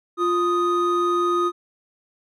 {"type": "tone pair together", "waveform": "triangle", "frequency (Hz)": [350, 1244.5], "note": ["F4", "D#6"], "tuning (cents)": [4, 0], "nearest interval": "octave + minor seventh", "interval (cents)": 2196, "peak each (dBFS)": -19, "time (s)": [0.17, 1.52], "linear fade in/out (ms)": 50, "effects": []}